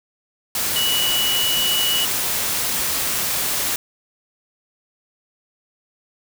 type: tone in noise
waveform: sine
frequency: 2940 Hz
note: F#7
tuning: 12 cents flat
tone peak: -19 dBFS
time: 0.76-2.05 s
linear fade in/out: 2 ms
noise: white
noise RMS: -22 dBFS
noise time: 0.55-3.76 s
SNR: 0 dB
effects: none